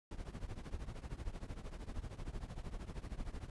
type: noise with tremolo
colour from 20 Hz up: brown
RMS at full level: -41 dBFS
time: 0.11-3.5 s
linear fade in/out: 2 ms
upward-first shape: triangle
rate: 13 Hz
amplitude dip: 90%
effects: resampled to 24000 Hz